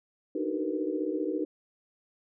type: tone cluster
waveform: sine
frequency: 298 / 312.9 / 380 / 452.8 / 489 Hz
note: D4 / D#4 / F#4 / A4 / B4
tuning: +25 / +10 / +46 / +50 / -17 cents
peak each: -36 / -32 / -34 / -37 / -36 dBFS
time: 0.35-1.45 s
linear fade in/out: 5 ms
effects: none